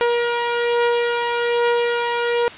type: beating tone pair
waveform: sawtooth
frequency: 475.3 / 476.5 Hz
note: A#4 / A#4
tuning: +34 / +38 cents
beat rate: 1.2 Hz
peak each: -14 / -21 dBFS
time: 0.01-2.48 s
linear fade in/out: 0 ms
effects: white hiss -36 dBFS RMS until 2.57 s + resampled to 8000 Hz